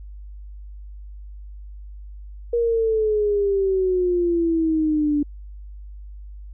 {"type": "exponential sweep", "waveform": "sine", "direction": "down", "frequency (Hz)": [475.1, 290], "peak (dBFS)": -17, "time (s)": [2.53, 5.23], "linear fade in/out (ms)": 5, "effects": ["added 50 Hz sine -35 dBFS peak until 6.53 s"]}